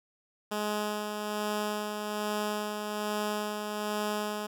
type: tone with tremolo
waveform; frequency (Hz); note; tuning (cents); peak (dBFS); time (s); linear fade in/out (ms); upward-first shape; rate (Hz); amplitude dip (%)
10% pulse; 210; G#3; +19; -21; 0.51-4.47; 10; sine; 1.2; 40
effects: none